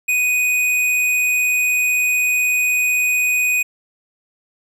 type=tone with hard clipping; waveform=triangle; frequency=2489 Hz; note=D#7; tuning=in tune; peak=-16 dBFS; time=0.08-3.63 s; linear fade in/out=10 ms; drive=17 dB; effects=none